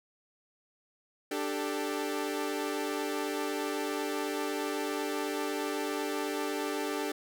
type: chord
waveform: sawtooth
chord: D suspended fourth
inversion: none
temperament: equal with one note detuned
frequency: 295 / 392 / 440 Hz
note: D4 / G4 / A4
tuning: +8 / 0 / 0 cents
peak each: -31 / -32 / -33 dBFS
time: 1.31-7.12 s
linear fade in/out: 5 ms
effects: none